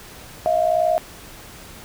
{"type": "tone pair together", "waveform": "sine", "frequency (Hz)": [637.3, 698.5], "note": ["D#5", "F5"], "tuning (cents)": [41, 0], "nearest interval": "major second", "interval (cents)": 159, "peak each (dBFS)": [-18, -19], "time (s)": [0.46, 0.98], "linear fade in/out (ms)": 0, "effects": ["pink hiss -41 dBFS RMS until 1.84 s"]}